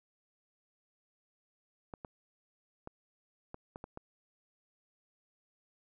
clicks, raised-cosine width 1 ms, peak -29 dBFS, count 7, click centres 1.938 / 2.048 / 2.874 / 3.544 / 3.759 / 3.841 / 3.974 s, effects none

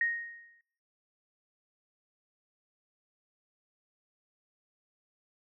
sine tone with exponential decay, 1866 Hz, A#6, 1 cent sharp, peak -24 dBFS, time 0.01-0.61 s, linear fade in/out 2 ms, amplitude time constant 130 ms, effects noise-tail reverb RT60 0.9 s tail -26 dB re dry

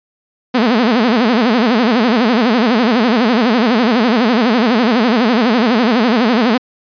sawtooth tone with vibrato, 233.1 Hz, A#3, in tune, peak -6 dBFS, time 0.54-6.58 s, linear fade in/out 10 ms, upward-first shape sine, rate 12 Hz, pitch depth 180 cents each way, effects resampled to 11025 Hz

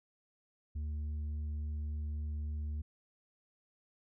sine tone with tanh clipping, 75.3 Hz, D2, 44 cents sharp, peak -36 dBFS, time 0.75-2.82 s, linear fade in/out 10 ms, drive 4 dB, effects none

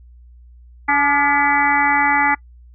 harmonic tone with a mistuned harmonic, 285.3 Hz, C#4, 50 cents sharp, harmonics 1 / 3 / 4 / 5 / 6 / 7 / 8, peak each -25 / -17 / -23 / -23 / -23 / -18 / -26 dBFS, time 0.88-2.35 s, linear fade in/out 10 ms, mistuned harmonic 4, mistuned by +70 cents, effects noise-tail reverb RT60 0.1 s tail -24 dB re dry + added 60 Hz sine -41 dBFS peak until 2.74 s

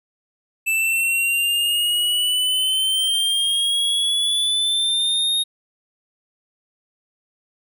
square exponential sweep, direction up, 2637 to 3729 Hz, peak -18 dBFS, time 0.66-5.44 s, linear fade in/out 20 ms, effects none

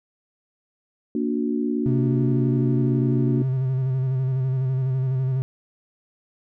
sine chord, Bb augmented, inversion none, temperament just, 233.1 / 291.4 / 364.2 Hz, Bb3 / D4 / F#4, 0 / -13 / -27 cents, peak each -24 / -25 / -28 dBFS, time 1.15-3.42 s, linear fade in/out 2 ms
triangle tone with vibrato, 130.81 Hz, C3, in tune, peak -18 dBFS, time 1.86-5.42 s, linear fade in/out 0 ms, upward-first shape square, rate 12 Hz, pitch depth 31 cents each way
effects none

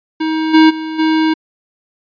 square tone with level steps, 316.5 Hz, D#4, 30 cents sharp, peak -15 / -5 / -21 / -11 dBFS, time 0.2-1.34 s, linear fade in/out 10 ms, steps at 0.53 / 0.69 / 0.98 s, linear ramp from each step 20 ms, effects resampled to 11025 Hz

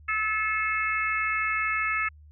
harmonic tone with a mistuned harmonic, 432.8 Hz, A4, 29 cents flat, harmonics 3 / 4 / 5 / 6, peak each -29 / -31 / -28 / -33 dBFS, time 0.08-2.09 s, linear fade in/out 10 ms, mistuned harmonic 6, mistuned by +15 cents, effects added 75 Hz sine -48 dBFS peak until 2.31 s

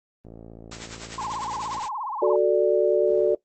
click train, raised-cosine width 2 ms, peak -29 dBFS, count 87, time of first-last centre 0.25-1.783 s, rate 56.1 Hz
white noise with tremolo, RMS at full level -32 dBFS, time 0.71-1.89 s, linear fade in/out 10 ms, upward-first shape sine, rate 10 Hz, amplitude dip 65%
sine tone with vibrato, 951 Hz, A#5, 34 cents sharp, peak -28 dBFS, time 1.18-2.36 s, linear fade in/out 2 ms, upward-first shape sine, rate 17 Hz, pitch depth 240 cents each way
sine chord, D major, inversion first, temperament equal, 370 / 440 / 587.3 Hz, F#4 / A4 / D5, 0 / 0 / 0 cents, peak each -21 dBFS, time 2.22-3.35 s, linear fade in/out 5 ms
effects noise-tail reverb RT60 0.1 s tail -19 dB re dry + Opus 24 kbps

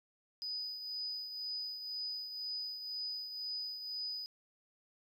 triangle tone with tremolo, 4978 Hz, D#8, in tune, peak -33 dBFS, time 0.42-4.26 s, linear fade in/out 0 ms, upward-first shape triangle, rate 2 Hz, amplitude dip 65%, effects tanh soft clip ceiling -35 dBFS

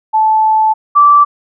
sine tone pair in turn, 872 / 1164 Hz, A5 / D6, -16 / -16 cents, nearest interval perfect fourth, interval 500 cents, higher second, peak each -7 / -3 dBFS, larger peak second, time 0.13-0.74 / 0.95-1.25 s, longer first, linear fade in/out 20 ms, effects none

